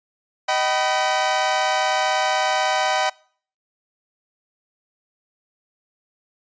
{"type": "chord", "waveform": "sawtooth", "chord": "Eb augmented", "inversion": "none", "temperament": "equal with one note detuned", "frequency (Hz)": [622.3, 763.9, 987.8], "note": ["Eb5", "G5", "B5"], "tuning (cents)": [0, -45, 0], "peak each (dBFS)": [-20, -17, -21], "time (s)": [0.48, 3.1], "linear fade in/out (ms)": 10, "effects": ["noise-tail reverb RT60 0.5 s tail -24 dB re dry", "resampled to 16000 Hz"]}